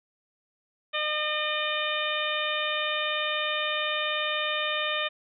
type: harmonic tone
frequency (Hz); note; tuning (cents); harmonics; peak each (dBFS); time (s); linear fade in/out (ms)
607; D#5; -43; 1 / 2 / 3 / 4 / 5 / 6; -33 / -33 / -33 / -33 / -33 / -33; 0.93-5.09; 20
effects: none